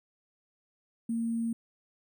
sine tone with sample-and-hold, 230.1 Hz, A#3, 22 cents flat, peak -28 dBFS, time 1.09-1.53 s, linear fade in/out 5 ms, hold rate 8820 Hz, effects none

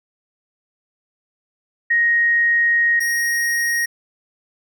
sine / square tone pair in turn, 1874 / 1874 Hz, A#6 / A#6, +9 / +9 cents, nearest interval unison, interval 0 cents, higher neither, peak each -13 / -18 dBFS, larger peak first, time 1.9-3 / 3-3.86 s, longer first, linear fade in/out 10 ms, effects none

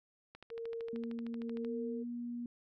click train, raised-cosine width 0.3 ms, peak -35 dBFS, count 18, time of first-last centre 0.35-1.648 s, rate 13.1 Hz
sine tone with tremolo, 460 Hz, A#4, 23 cents flat, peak -38 dBFS, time 0.5-2.04 s, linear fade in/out 20 ms, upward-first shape sine, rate 0.99 Hz, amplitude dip 80%
sine tone with pitch glide, 233.1 to 239.5 Hz, A#3 to A#3, 0 to +47 cents, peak -38 dBFS, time 0.93-2.46 s, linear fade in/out 2 ms, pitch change +47 cents, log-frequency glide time 1.61-1.69 s
effects none

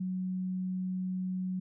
sine tone, 185 Hz, F#3, in tune, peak -31 dBFS, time 0-1.6 s, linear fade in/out 10 ms, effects none

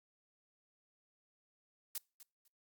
blue noise with echo, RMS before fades -40 dBFS, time 1.95-1.98 s, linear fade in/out 2 ms, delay 250 ms, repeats 2, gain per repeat -15 dB, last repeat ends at 2.48 s, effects noise-tail reverb RT60 0.3 s tail -25 dB re dry + Opus 48 kbps

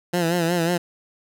15% pulse tone with vibrato, 170.9 Hz, F3, 37 cents flat, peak -13 dBFS, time 0.13-0.78 s, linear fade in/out 10 ms, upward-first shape sine, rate 5.5 Hz, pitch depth 73 cents each way, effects none

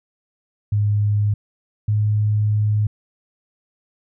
sine tone pair in turn, 103.83 / 105.71 Hz, G#2 / G#2, 0 / +31 cents, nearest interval unison, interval 31 cents, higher second, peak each -15 dBFS, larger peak neither, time 0.72-1.34 / 1.88-2.87 s, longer second, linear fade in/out 5 ms, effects none

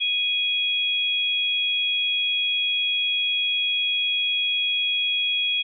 sine tone pair together, 2484 / 3316 Hz, D#7 / G#7, -3 / -3 cents, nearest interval perfect fourth, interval 500 cents, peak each -25 / -22 dBFS, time 0-5.63 s, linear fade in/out 20 ms, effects none

